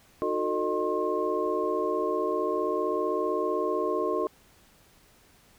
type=tone cluster; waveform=sine; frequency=311.4 / 366.9 / 447.3 / 612 / 1068 Hz; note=D#4 / F#4 / A4 / D#5 / C6; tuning=+2 / -15 / +28 / -29 / +35 cents; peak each=-34 / -30 / -30 / -32 / -32 dBFS; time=0.22-4.27 s; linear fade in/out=0 ms; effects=pink hiss -59 dBFS RMS until 5.58 s

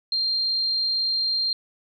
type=tone; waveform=sine; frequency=4186 Hz; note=C8; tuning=in tune; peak=-21 dBFS; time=0.12-1.53 s; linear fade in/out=2 ms; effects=none

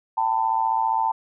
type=tone with amplitude modulation; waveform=sine; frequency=891 Hz; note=A5; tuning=22 cents sharp; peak=-15 dBFS; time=0.17-1.12 s; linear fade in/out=10 ms; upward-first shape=sine; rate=115 Hz; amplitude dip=90%; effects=none

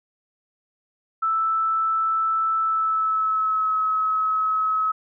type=tone with pitch glide; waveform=sine; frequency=1318.5 to 1284.7 Hz; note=E6 to E6; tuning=0 to -45 cents; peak=-19 dBFS; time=1.22-4.92 s; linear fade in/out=10 ms; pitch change=-45 cents; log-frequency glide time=2.6-3.75 s; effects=none

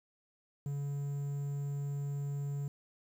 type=tone with quantisation; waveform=triangle; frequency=142 Hz; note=C#3; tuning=42 cents sharp; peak=-32 dBFS; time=0.66-2.68 s; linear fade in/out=2 ms; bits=10; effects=none

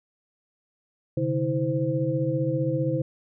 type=tone cluster; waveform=sine; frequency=132.1 / 147.3 / 324.3 / 517 Hz; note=C3 / D3 / E4 / C5; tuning=+17 / +6 / -28 / -21 cents; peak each=-28 dBFS; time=1.17-3.02 s; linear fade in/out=5 ms; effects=none

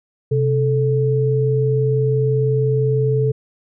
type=tone pair together; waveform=sine; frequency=130.81 / 437 Hz; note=C3 / A4; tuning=0 / -12 cents; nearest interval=octave + major sixth; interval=2088 cents; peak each=-16 / -18 dBFS; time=0.31-3.32 s; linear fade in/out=10 ms; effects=none

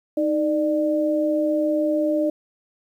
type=tone pair together; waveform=sine; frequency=311.1 / 595.8 Hz; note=D#4 / D5; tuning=0 / +25 cents; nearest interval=major seventh; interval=1125 cents; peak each=-21 / -21 dBFS; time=0.17-2.3 s; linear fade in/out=5 ms; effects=9-bit

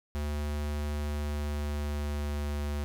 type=tone with pitch glide; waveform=square; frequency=73.9 to 73.01 Hz; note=D2 to D2; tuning=+11 to -10 cents; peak=-31 dBFS; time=0.15-2.84 s; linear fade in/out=0 ms; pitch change=-21 cents; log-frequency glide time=0.93-2.56 s; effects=none

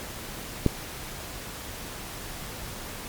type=click; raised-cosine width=3 ms; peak=-6 dBFS; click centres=0.663 s; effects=pink hiss -38 dBFS RMS until 3.08 s + MP3 96 kbps

